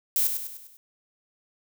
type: noise with echo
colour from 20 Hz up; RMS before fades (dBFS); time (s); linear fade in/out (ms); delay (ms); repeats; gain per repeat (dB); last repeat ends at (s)
violet; -23; 0.16-0.27; 0; 100; 5; -6; 0.77
effects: none